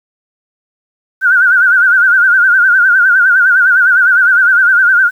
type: tone with vibrato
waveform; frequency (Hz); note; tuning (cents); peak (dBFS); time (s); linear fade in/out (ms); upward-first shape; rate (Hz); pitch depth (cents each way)
sine; 1480; F#6; 0; -5; 1.21-5.11; 50; sine; 9.8; 98
effects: 7-bit